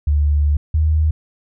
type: tone pair in turn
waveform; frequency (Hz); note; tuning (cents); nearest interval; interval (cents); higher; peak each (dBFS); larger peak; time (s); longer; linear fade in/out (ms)
sine; 73.42 / 77.79; D2 / D#2; 0 / 0; minor second; 100; second; -12; neither; 0.07-0.57 / 0.74-1.11; first; 5
effects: none